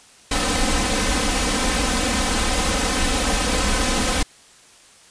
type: noise with comb filter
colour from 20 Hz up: pink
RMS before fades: -20 dBFS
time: 0.31-4.23 s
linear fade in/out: 5 ms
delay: 3.9 ms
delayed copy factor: +1
effects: white hiss -49 dBFS RMS until 5.1 s + resampled to 22050 Hz